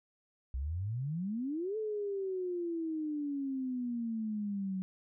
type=exponential two-way sweep; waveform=sine; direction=up then down; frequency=61.2 to 439.8 to 185.6 Hz; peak=-33 dBFS; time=0.54-4.82 s; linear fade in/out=0 ms; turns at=1.77 s; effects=none